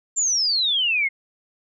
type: exponential sweep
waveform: sine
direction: down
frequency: 7390 to 2093 Hz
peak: -18 dBFS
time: 0.16-1.09 s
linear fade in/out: 20 ms
effects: none